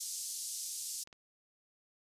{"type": "band-pass noise", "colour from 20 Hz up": "pink", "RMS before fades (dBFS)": -41, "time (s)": [0, 1.04], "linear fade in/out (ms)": 10, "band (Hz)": [5300, 11000], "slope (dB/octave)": 24}
{"type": "clicks", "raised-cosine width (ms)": 0.2, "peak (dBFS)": -36, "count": 2, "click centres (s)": [1.074, 1.128]}
{"effects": ["resampled to 32000 Hz"]}